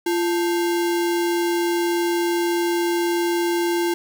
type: tone with sample-and-hold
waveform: sine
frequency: 344.2 Hz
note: F4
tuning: 25 cents flat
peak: -18 dBFS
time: 0.06-3.94 s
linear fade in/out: 5 ms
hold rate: 1225 Hz
effects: none